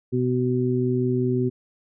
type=harmonic tone; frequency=125.4 Hz; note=B2; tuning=27 cents sharp; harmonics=1 / 2 / 3; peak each=-24 / -24 / -24 dBFS; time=0.12-1.5 s; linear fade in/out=20 ms; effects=none